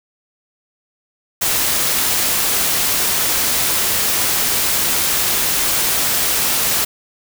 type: noise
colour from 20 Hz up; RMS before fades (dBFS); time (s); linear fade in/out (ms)
white; -17; 1.41-6.85; 10
effects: none